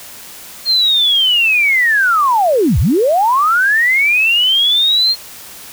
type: linear two-way sweep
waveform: sine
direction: down then up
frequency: 4254 to 55 to 4254 Hz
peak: -9 dBFS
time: 0.65-5.16 s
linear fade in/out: 50 ms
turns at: 2.79 s
effects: white hiss -34 dBFS RMS until 5.72 s